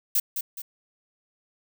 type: noise with echo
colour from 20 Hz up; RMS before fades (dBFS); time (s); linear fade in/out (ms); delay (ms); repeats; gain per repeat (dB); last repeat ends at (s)
violet; -22; 0.15-0.2; 5; 210; 2; -7; 0.62
effects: none